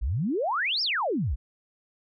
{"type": "exponential two-way sweep", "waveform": "sine", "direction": "up then down", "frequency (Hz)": [49, 5590, 49], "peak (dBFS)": -24, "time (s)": [0.01, 1.36], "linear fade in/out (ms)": 20, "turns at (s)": 0.82, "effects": []}